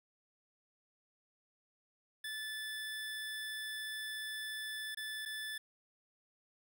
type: tone with dropouts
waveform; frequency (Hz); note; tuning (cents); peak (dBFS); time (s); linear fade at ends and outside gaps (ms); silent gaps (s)
25% pulse; 1743; A6; -17; -36; 2.24-5.58; 5; 4.948-4.971 / 5.253-5.258
effects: none

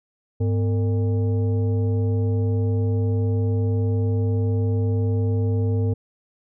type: tone with frequency modulation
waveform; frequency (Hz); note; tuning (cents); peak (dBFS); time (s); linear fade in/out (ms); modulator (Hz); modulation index
sine; 101.6; G#2; -38; -18; 0.4-5.94; 10; 352; 0.6
effects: none

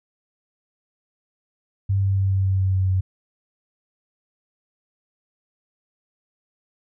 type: tone with pitch steps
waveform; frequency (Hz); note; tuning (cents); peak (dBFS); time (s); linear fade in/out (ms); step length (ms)
sine; 98 / 97.38 / 96.76 / 96.15 / 95.54 / 94.94 / 94.33 / 93.74; G2 / G2 / G2 / G2 / G2 / F#2 / F#2 / F#2; 0 / -11 / -22 / -33 / -44 / +45 / +34 / +23; -17; 1.89-3.01; 10; 140
effects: none

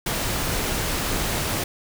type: noise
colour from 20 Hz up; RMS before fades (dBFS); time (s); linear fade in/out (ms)
pink; -25; 0.06-1.64; 5
effects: none

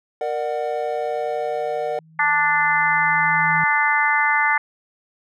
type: chord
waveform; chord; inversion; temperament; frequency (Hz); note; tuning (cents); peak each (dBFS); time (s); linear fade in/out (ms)
triangle; Bb augmented; none; equal with one note detuned; 466.2 / 598.3 / 740; Bb4 / D5 / F#5; 0 / +32 / 0; -24; 0.21-1.99; 2
type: tone with exponential growth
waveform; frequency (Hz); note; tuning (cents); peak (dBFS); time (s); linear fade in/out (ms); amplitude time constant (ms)
sine; 159.9; D#3; +48; -26; 0.69-3.64; 2; 640
type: harmonic tone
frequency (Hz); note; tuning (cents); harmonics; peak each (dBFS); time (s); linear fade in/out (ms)
293.7; D4; 0; 3 / 4 / 5 / 6 / 7; -21 / -24 / -24 / -21 / -21; 2.19-4.58; 5
effects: none

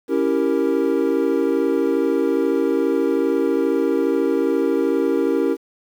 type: chord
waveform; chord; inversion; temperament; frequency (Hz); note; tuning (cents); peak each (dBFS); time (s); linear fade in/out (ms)
triangle; C# diminished seventh; none; equal; 277.2 / 329.6 / 392 / 466.2; C#4 / E4 / G4 / Bb4; 0 / 0 / 0 / 0; -20; 0.08-5.57; 50
effects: 8-bit

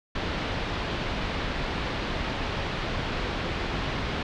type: low-pass noise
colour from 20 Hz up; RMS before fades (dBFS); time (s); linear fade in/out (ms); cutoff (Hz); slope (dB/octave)
pink; -30; 0.15-4.23; 5; 4000; 24
effects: none

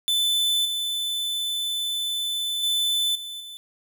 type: tone with level steps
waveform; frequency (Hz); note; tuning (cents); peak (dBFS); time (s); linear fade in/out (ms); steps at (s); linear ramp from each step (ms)
45% pulse; 3513; A7; -3; -20 / -25 / -21 / -33 / -37; 0.08-3.57; 0; 0.65 / 2.63 / 3.15 / 3.4; 5
effects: none

